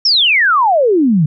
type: exponential sweep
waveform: sine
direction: down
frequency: 5588 to 143.5 Hz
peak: -8 dBFS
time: 0.05-1.26 s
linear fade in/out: 5 ms
effects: none